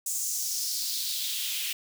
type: noise with high-pass filter sweep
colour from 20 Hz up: white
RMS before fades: -31 dBFS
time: 0.06-1.73 s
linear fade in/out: 5 ms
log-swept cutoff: 7400 to 2700 Hz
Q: 2.9
effects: none